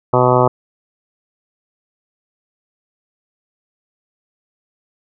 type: harmonic tone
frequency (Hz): 125.2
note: B2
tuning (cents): +24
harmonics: 1 / 2 / 3 / 4 / 5 / 6 / 7 / 8 / 9 / 10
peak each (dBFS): -17 / -22 / -17 / -17 / -17 / -22 / -18 / -21 / -20 / -23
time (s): 0.13-0.48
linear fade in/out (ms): 5
effects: none